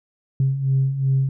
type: beating tone pair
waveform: sine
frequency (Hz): 132.5 / 135.2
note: C3 / C#3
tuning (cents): +22 / -43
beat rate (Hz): 2.7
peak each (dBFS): -23 / -17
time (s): 0.4-1.29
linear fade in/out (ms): 2
effects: tanh soft clip ceiling -11 dBFS